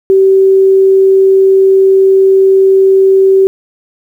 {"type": "tone", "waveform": "sine", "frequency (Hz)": 384.9, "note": "G4", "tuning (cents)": -32, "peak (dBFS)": -3, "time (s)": [0.1, 3.47], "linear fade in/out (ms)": 0, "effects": ["7-bit"]}